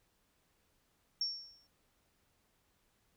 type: tone with exponential decay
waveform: sine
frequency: 5480 Hz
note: F8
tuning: 34 cents flat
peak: -30 dBFS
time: 1.21-1.67 s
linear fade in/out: 2 ms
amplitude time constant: 100 ms
effects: pink hiss -75 dBFS RMS until 3.16 s